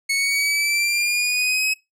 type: exponential sweep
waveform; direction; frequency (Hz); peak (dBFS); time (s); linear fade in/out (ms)
sawtooth; up; 2200 to 2560; -15; 0.09-1.74; 10
effects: noise-tail reverb RT60 0.2 s tail -22 dB re dry + low-pass 12000 Hz 12 dB/octave